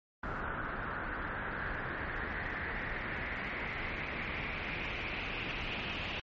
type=noise with low-pass filter sweep; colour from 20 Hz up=pink; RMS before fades=-38 dBFS; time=0.23-6.2 s; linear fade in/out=5 ms; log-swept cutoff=1400 to 2800 Hz; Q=4.2; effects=MP3 32 kbps